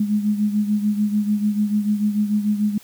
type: beating tone pair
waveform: sine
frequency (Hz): 207.7 / 214.5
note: G#3 / A3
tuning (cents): 0 / -44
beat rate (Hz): 6.8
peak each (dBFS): -18 / -24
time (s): 0-2.78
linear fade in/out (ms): 5
effects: white hiss -48 dBFS RMS until 2.83 s